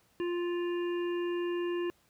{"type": "harmonic tone", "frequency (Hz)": 349.2, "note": "F4", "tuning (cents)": 0, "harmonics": [1, 3, 5, 7, 8], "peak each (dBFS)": [-30, -44, -46, -53, -48], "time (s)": [0.2, 1.9], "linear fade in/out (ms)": 0, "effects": ["pink hiss -68 dBFS RMS until 2.09 s", "high-pass 60 Hz 12 dB/octave"]}